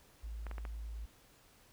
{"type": "tone", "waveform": "sine", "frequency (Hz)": 55, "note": "A1", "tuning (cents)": 0, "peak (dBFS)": -40, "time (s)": [0.23, 1.06], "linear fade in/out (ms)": 10}
{"type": "clicks", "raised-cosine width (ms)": 0.5, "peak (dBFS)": -31, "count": 4, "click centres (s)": [0.467, 0.513, 0.582, 0.652]}
{"effects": ["pink hiss -64 dBFS RMS until 1.72 s"]}